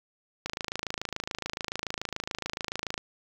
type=click train; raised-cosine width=0.2 ms; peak=-14 dBFS; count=69; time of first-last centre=0.46-2.979 s; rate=27 Hz; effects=8-bit